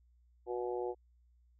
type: harmonic tone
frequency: 121.9 Hz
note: B2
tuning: 22 cents flat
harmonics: 3 / 4 / 5 / 6 / 7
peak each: -37 / -39 / -49 / -45 / -45 dBFS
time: 0.46-0.95 s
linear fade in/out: 50 ms
effects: added 60 Hz sine -64 dBFS peak until 1.59 s